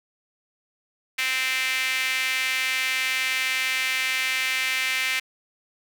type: tone with high-pass filter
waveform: sawtooth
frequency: 260.3 Hz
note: C4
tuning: 9 cents flat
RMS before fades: -25 dBFS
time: 1.18-5.2 s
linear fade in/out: 10 ms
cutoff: 2200 Hz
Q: 3.5
effects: none